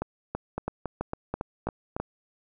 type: two click trains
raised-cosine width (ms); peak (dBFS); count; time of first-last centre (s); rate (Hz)
1; -16 / -15; 6 / 7; 0.58-1.965 / 0.02-2; 3.61 / 3.03
effects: none